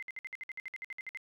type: tone bursts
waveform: sine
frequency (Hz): 2072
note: C7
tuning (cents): -17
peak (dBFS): -38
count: 15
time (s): 0-1.173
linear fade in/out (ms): 0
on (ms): 25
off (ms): 57
effects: none